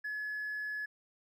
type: tone with hard clipping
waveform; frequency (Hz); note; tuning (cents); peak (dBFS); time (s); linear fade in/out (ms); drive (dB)
triangle; 1703; G#6; +43; -35; 0.04-0.86; 10; 2
effects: none